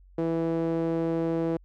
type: tone with band-pass filter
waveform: sawtooth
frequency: 164.81 Hz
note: E3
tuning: in tune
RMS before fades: -27 dBFS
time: 0.18-1.57 s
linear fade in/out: 5 ms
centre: 410 Hz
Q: 2.3
effects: added 46 Hz sine -51 dBFS peak until 1.64 s